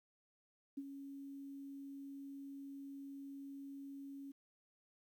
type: tone with ADSR envelope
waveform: sine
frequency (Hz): 277.2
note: C#4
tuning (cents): 0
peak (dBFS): -39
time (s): 0.77-4.32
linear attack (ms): 9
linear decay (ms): 44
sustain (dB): -8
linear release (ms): 10
effects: 12-bit